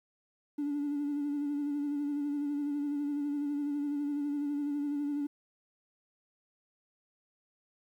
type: tone with vibrato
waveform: triangle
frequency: 289.2 Hz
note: D4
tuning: 27 cents flat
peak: -27 dBFS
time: 0.58-5.27 s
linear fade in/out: 10 ms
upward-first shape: sine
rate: 12 Hz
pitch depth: 34 cents each way
effects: tanh soft clip ceiling -27 dBFS + 11-bit